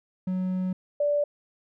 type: tone pair in turn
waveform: triangle / sine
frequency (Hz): 185 / 583.3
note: F#3 / D5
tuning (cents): 0 / -12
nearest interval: octave + minor sixth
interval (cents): 1988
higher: second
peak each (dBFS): -23 / -21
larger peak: second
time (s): 0.27-0.73 / 1-1.24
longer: first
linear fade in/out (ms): 5
effects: none